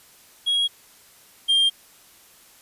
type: tone pair in turn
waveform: triangle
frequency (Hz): 3302 / 3197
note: G#7 / G7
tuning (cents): -11 / +33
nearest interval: minor second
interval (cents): 56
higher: first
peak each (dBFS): -17 / -14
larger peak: second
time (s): 0.46-0.68 / 1.48-1.7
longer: neither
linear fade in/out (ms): 20
effects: white hiss -52 dBFS RMS until 2.61 s + resampled to 32000 Hz